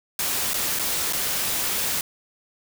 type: noise with dropouts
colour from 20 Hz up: white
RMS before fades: -25 dBFS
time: 0.19-2.01 s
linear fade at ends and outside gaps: 2 ms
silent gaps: 0.535-0.541 / 0.79-0.794 / 1.126-1.132 s
effects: none